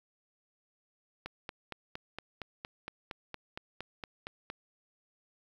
click train, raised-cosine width 0.3 ms, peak -23 dBFS, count 15, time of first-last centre 1.26-4.501 s, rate 4.32 Hz, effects 9-bit

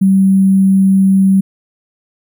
sine tone with sample-and-hold, 192.5 Hz, G3, 31 cents flat, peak -6 dBFS, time 0.01-1.41 s, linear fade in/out 10 ms, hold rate 11025 Hz, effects none

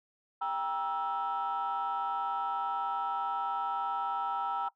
sine chord, E diminished, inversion first, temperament just, 791.1 / 949.3 / 1318.5 Hz, G5 / Bb5 / E6, +16 / +31 / 0 cents, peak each -33 dBFS, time 0.41-4.69 s, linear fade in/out 10 ms, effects noise-tail reverb RT60 0.1 s tail -19 dB re dry + tanh soft clip ceiling -25 dBFS

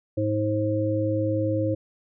harmonic tone, 106.2 Hz, G#2, 39 cents sharp, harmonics 1 / 3 / 5, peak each -26 / -26 / -26 dBFS, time 0.17-1.75 s, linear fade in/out 10 ms, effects none

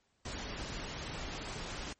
pink noise, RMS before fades -41 dBFS, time 0.25-1.93 s, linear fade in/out 5 ms, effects pink hiss -75 dBFS RMS until 1.99 s + MP3 32 kbps

